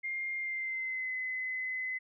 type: tone with pitch glide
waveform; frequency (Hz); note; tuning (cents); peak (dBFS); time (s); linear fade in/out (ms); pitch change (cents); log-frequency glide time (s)
sine; 2116 to 2031; C7 to B6; +19 to +48; -33; 0.03-1.99; 20; -71; 0.37-1.13
effects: none